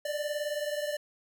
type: beating tone pair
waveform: square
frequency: 587.3 / 606.3 Hz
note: D5 / D#5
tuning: 0 / -45 cents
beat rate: 19 Hz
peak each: -33 / -37 dBFS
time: 0.05-0.97 s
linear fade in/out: 5 ms
effects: none